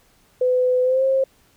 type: tone with pitch glide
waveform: sine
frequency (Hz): 504 to 533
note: B4 to C5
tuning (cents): +35 to +32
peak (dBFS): -15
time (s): 0.41-1.24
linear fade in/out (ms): 5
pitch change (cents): +97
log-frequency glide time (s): 0.83-1.04
effects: pink hiss -58 dBFS RMS until 1.56 s